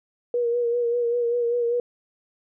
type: tone with vibrato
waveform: sine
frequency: 476.5 Hz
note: A#4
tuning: 38 cents sharp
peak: -20 dBFS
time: 0.34-1.8 s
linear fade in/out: 2 ms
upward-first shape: sine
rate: 5.1 Hz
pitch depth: 34 cents each way
effects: none